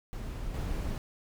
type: noise with level steps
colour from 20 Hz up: brown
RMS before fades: -37 / -33 dBFS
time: 0.13-0.98 s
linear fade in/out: 0 ms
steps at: 0.54 s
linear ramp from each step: 2 ms
effects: none